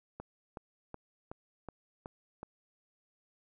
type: click train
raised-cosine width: 1 ms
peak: -28 dBFS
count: 7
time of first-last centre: 0.2-2.43 s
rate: 2.69 Hz
effects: none